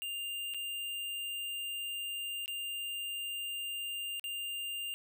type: tone with dropouts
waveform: square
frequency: 2799 Hz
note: F7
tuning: 3 cents sharp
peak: -37 dBFS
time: 0.02-4.94 s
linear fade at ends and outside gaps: 0 ms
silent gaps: 0.538-0.545 / 2.459-2.479 / 4.196-4.241 s
effects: none